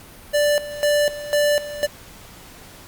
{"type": "tone with tremolo", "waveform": "square", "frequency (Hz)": 587.3, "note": "D5", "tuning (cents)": 0, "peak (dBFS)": -16, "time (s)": [0.33, 1.87], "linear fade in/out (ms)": 20, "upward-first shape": "square", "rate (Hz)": 2, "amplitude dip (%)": 80, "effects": ["pink hiss -43 dBFS RMS until 2.87 s", "Opus 48 kbps"]}